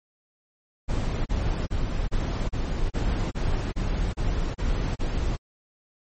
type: noise bursts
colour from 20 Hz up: brown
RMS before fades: -25 dBFS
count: 11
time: 0.88-5.37 s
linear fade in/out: 20 ms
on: 380 ms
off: 31 ms
effects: MP3 32 kbps